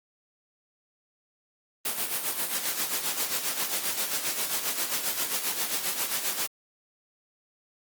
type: noise with tremolo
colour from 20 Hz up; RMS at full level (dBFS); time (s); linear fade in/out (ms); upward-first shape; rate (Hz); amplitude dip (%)
white; -27; 1.85-6.47; 5; sine; 7.5; 60
effects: high-pass 200 Hz 12 dB/octave + Opus 32 kbps